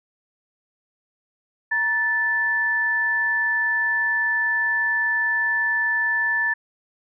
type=tone pair together; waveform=sine; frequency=943.7 / 1755 Hz; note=A#5 / A6; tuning=+21 / -5 cents; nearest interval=major seventh; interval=1074 cents; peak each=-30 / -19 dBFS; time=1.71-6.54 s; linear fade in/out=10 ms; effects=none